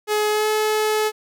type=tone with pitch glide; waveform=sawtooth; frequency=423 to 429.6 Hz; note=G#4 to A4; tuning=+32 to -41 cents; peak=-14 dBFS; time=0.07-1.12 s; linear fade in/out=50 ms; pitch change=+27 cents; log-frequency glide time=0.3-0.48 s; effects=none